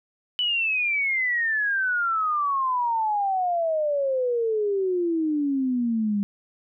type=exponential sweep; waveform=sine; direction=down; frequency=2994 to 199 Hz; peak=-21 dBFS; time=0.39-6.23 s; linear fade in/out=0 ms; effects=none